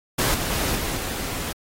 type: noise with level steps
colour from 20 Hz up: pink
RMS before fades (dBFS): -21 / -27 / -25 / -28 / -30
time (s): 0.18-1.53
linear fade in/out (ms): 10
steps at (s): 0.34 / 0.5 / 0.75 / 0.97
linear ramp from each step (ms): 2
effects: AAC 48 kbps